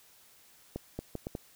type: accelerating click train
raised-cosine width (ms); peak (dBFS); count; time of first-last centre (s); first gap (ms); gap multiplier
2; -22; 5; 0.76-1.352; 230; 0.71
effects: white hiss -60 dBFS RMS until 1.55 s